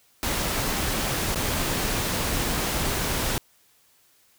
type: noise with dropouts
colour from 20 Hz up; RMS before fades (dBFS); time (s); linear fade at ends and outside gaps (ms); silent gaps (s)
pink; -26; 0.23-3.38; 0; 1.346-1.358
effects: white hiss -61 dBFS RMS until 4.38 s